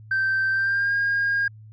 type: tone with pitch glide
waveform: sine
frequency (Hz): 1558 to 1622.3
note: G6 to G#6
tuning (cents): -11 to -41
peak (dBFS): -18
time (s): 0.11-1.48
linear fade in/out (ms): 5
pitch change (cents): +70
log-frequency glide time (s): 0.51-0.94
effects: tanh soft clip ceiling -17 dBFS + added 108 Hz sine -42 dBFS peak until 1.72 s